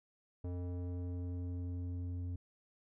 square tone with low-pass filter sweep, 88.9 Hz, F2, 31 cents sharp, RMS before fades -40 dBFS, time 0.44-2.36 s, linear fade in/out 5 ms, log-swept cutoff 530 to 210 Hz, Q 1.1, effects none

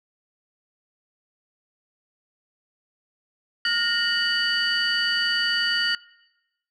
sine tone cluster, 1426 / 1852 / 2953 / 4581 Hz, F6 / A#6 / F#7 / D8, +36 / -12 / -4 / -44 cents, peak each -25 dBFS, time 3.65-5.95 s, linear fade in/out 2 ms, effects noise-tail reverb RT60 1.0 s tail -22 dB re dry + tanh soft clip ceiling -13 dBFS

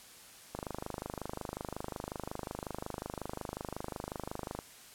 click train, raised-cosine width 1 ms, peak -23 dBFS, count 104, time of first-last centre 0.55-4.589 s, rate 25.5 Hz, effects white hiss -54 dBFS RMS until 4.94 s + low-pass 12000 Hz 12 dB/octave

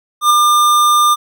square tone with ADSR envelope, 1200 Hz, D6, 37 cents sharp, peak -6 dBFS, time 0.21-1.16 s, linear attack 93 ms, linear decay 3 ms, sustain -3 dB, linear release 31 ms, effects none

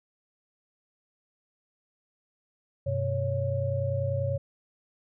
sine tone cluster, 97.3 / 127.5 / 555 Hz, G2 / C3 / C#5, -12 / -44 / +2 cents, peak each -30 / -30 / -30 dBFS, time 2.86-4.38 s, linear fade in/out 10 ms, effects none

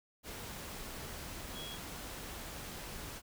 sine tone in noise, 3322 Hz, G#7, in tune, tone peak -45 dBFS, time 1.53-1.79 s, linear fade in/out 50 ms, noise pink, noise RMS -45 dBFS, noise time 0.23-3.22 s, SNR -3 dB, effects none

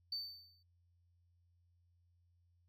triangle tone with exponential decay, 4557 Hz, C#8, 47 cents sharp, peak -33 dBFS, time 0.12-0.63 s, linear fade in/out 5 ms, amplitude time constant 110 ms, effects tanh soft clip ceiling -35 dBFS + added 87 Hz sine -70 dBFS peak until 2.68 s

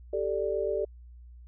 sine chord, G suspended second, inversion none, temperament equal, 392 / 440 / 587.3 Hz, G4 / A4 / D5, 0 / 0 / 0 cents, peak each -31 dBFS, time 0.13-0.85 s, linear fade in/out 5 ms, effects added 60 Hz sine -46 dBFS peak until 1.47 s

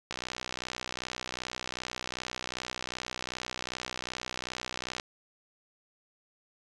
click train, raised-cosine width 0.2 ms, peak -17 dBFS, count 307, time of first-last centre 0.11-4.998 s, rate 62.6 Hz, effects resampled to 22050 Hz

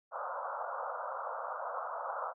white band-pass noise, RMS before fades -39 dBFS, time 0.11-2.34 s, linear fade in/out 50 ms, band 500 to 1400 Hz, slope 96 dB/octave, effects none

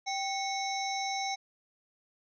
harmonic tone with a mistuned harmonic, 780 Hz, G5, 9 cents flat, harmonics 1 / 3 / 5 / 7 / 8, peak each -33 / -38 / -40 / -41 / -42 dBFS, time 0.06-1.36 s, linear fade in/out 20 ms, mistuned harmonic 3, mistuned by -110 cents, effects none

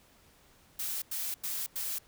blue noise bursts, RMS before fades -35 dBFS, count 4, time 0.79-1.986 s, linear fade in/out 5 ms, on 230 ms, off 92 ms, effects pink hiss -62 dBFS RMS until 2.07 s

